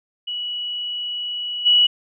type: tone with level steps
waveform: sine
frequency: 2934 Hz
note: F#7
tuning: 15 cents flat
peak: -24 / -11 dBFS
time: 0.27-1.87 s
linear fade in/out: 10 ms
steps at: 1.65 s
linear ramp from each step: 20 ms
effects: none